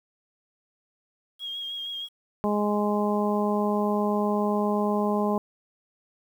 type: tone with vibrato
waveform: sine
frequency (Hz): 3264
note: G#7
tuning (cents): -31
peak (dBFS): -31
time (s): 1.39-2.09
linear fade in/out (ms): 50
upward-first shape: sine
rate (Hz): 6.4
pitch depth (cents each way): 27
type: harmonic tone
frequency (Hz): 207.7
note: G#3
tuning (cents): 0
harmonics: 1 / 2 / 3 / 4 / 5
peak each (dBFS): -25 / -28 / -30 / -31 / -32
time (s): 2.44-5.38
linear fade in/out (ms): 0
effects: 9-bit